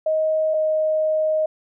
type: tone pair in turn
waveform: sine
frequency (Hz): 628 / 624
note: D#5 / D#5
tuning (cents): +16 / +5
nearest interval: unison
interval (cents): 11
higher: first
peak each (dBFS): -17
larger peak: neither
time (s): 0.06-0.54 / 0.54-1.46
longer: second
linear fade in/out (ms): 5
effects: none